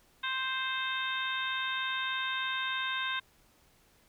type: harmonic tone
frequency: 523.3 Hz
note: C5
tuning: in tune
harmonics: 2 / 3 / 4 / 5 / 6 / 7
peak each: -37 / -35 / -41 / -40 / -43 / -37 dBFS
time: 0.23-3.2 s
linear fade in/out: 10 ms
effects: pink hiss -65 dBFS RMS until 4.08 s